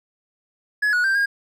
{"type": "tone with pitch steps", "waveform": "triangle", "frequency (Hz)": [1691, 1460, 1572, 1624], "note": ["G#6", "F#6", "G6", "G#6"], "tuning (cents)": [31, -24, 4, -39], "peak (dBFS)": -15, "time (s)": [0.82, 1.26], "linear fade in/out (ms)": 10, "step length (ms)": 110, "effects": []}